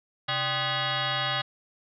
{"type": "tone with frequency modulation", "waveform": "sine", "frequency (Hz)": 1046.5, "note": "C6", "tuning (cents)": 0, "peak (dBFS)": -25, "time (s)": [0.28, 1.42], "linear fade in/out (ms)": 10, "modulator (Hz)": 457, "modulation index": 6.2, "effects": []}